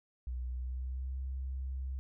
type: tone with pitch glide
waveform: sine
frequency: 62 to 65.69 Hz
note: B1 to C2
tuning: +7 to +7 cents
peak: -35 dBFS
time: 0.27-1.99 s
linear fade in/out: 0 ms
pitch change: +100 cents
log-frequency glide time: 0.48-1.18 s
effects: none